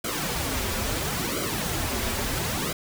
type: noise with flanger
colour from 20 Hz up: pink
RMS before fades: -28 dBFS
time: 0.04-2.73 s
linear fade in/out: 5 ms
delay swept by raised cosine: 1.1 to 6.7 ms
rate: 0.74 Hz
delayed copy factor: -0.8
effects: none